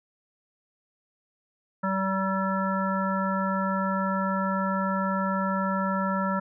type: harmonic tone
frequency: 191.9 Hz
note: G3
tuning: 37 cents flat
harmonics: 1 / 3 / 5 / 7 / 9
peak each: -27 / -32 / -31 / -30 / -37 dBFS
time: 1.83-6.4 s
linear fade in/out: 10 ms
effects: none